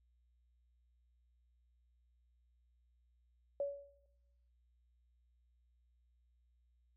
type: tone with exponential decay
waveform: sine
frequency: 565 Hz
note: C#5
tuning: 33 cents sharp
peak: -32 dBFS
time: 3.6-4.06 s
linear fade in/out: 2 ms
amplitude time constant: 100 ms
effects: noise-tail reverb RT60 0.9 s tail -18 dB re dry + added 60 Hz sine -70 dBFS peak until 6.96 s